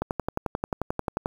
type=click train; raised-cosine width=1 ms; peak=-12 dBFS; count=15; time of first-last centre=0.02-1.259 s; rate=11.3 Hz; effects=7-bit